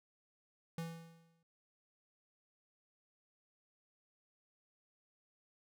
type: tone with exponential decay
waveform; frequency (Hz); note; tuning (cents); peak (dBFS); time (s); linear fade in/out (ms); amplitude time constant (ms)
square; 165.7; E3; +9; -38; 0.78-1.43; 2; 140
effects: none